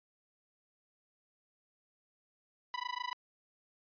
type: tone with amplitude modulation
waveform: sawtooth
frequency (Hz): 987.8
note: B5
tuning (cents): 0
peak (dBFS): -29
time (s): 2.74-3.13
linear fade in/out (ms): 0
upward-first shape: sine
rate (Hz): 26.7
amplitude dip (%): 100
effects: resampled to 11025 Hz

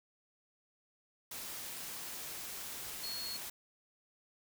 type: tone in noise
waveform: sine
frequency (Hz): 4329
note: C#8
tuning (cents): -42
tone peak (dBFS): -40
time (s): 3.03-3.37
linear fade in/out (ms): 5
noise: white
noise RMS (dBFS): -44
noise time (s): 1.31-3.5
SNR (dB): +1
effects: none

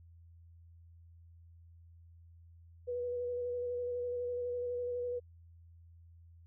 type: tone with vibrato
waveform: sine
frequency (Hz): 489.1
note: B4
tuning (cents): -17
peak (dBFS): -34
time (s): 2.87-5.2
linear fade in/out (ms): 20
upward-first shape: square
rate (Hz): 12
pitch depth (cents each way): 13
effects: added 84 Hz sine -55 dBFS peak until 6.46 s

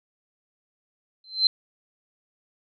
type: tone with exponential growth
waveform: sine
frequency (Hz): 4100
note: C8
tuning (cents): -36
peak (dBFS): -12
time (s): 1.24-1.47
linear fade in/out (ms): 2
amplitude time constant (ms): 48
effects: none

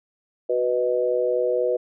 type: chord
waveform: sine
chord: B major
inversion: second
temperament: equal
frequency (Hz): 370 / 493.9 / 622.3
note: F#4 / B4 / D#5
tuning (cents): 0 / 0 / 0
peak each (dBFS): -26 / -21 / -26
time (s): 0.49-1.77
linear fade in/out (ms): 10
effects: none

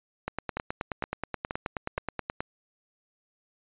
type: two click trains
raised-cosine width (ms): 0.5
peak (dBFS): -15 / -15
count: 21 / 4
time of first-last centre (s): 0.28-2.405 / 0.57-1.978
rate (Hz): 9.41 / 2.13
effects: resampled to 8000 Hz

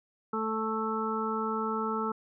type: harmonic tone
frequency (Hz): 220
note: A3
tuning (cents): 0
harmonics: 1 / 2 / 4 / 5 / 6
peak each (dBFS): -34 / -34 / -37 / -39 / -33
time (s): 0.33-2.12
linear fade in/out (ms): 5
effects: none

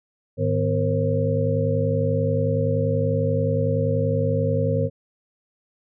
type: tone cluster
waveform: sine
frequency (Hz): 104.4 / 154.4 / 251.2 / 465.1 / 536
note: G#2 / D#3 / B3 / A#4 / C5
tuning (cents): +10 / -13 / +30 / -4 / +42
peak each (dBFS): -23 / -25 / -29 / -26 / -25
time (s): 0.37-4.9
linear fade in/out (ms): 50
effects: none

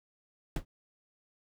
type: noise with exponential decay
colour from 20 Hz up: brown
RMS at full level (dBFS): -24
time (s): 0.56-0.65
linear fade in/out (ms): 2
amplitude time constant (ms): 18
effects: none

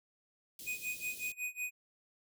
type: band-stop noise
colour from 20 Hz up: white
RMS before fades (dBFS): -48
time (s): 0.59-1.32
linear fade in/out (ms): 2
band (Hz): 500 to 3000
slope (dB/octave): 24
type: tone with tremolo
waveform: square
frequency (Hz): 2489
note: D#7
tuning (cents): 0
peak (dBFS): -35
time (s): 0.66-1.71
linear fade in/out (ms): 20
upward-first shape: sine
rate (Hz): 5.4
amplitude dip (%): 95
effects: none

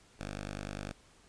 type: tone with notch filter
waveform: 5% pulse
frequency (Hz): 50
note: G1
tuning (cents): +35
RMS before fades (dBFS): -41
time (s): 0.19-0.93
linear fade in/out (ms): 10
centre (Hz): 400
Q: 1.6
effects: pink hiss -62 dBFS RMS until 1.28 s + resampled to 22050 Hz

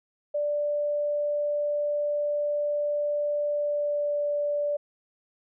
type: tone with pitch glide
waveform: sine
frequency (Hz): 587.3 to 583.9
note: D5 to D5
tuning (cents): 0 to -10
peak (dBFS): -24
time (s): 0.34-4.77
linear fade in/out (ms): 10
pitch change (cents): -10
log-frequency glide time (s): 3.45-4.23
effects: none

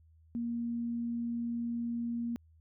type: tone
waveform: sine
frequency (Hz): 235.2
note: A#3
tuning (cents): +16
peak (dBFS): -32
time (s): 0.35-2.36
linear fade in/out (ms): 0
effects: added 80 Hz sine -59 dBFS peak until 2.6 s

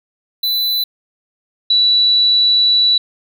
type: tone pair in turn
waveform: square / sine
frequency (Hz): 3994 / 3944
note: B7 / B7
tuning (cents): +19 / -3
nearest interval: unison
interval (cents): 22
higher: first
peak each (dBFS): -15 / -9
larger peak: second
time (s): 0.43-0.84 / 1.7-2.98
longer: second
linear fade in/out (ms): 5
effects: none

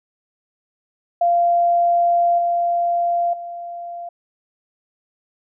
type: tone with level steps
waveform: sine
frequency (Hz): 692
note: F5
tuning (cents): -16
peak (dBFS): -13 / -16 / -28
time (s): 1.21-4.09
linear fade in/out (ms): 5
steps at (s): 2.38 / 3.33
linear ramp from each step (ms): 5
effects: none

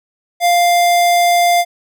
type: tone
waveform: square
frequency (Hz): 698.5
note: F5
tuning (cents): 0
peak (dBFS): -10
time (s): 0.4-1.65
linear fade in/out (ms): 50
effects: none

